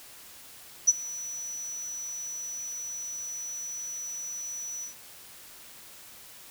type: tone with ADSR envelope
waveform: sine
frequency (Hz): 5920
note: F#8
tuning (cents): 0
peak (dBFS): -13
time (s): 0.87-4.95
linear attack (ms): 18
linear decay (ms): 31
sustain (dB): -21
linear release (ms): 120
effects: white hiss -49 dBFS RMS until 6.5 s